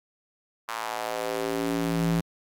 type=tone with high-pass filter sweep; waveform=square; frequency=56.4 Hz; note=A1; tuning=44 cents sharp; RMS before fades=-28 dBFS; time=0.68-2.21 s; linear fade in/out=10 ms; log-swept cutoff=1100 to 140 Hz; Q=2.2; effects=AAC 64 kbps